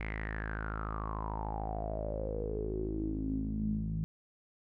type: tone with low-pass filter sweep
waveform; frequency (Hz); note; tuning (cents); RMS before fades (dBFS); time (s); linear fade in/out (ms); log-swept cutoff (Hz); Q
sawtooth; 53.5; A1; -48; -36; 0-4.04; 0; 2200 to 170; 10
effects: none